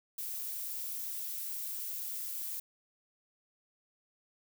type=noise; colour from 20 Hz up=violet; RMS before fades=-39 dBFS; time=0.18-2.6 s; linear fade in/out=5 ms; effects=none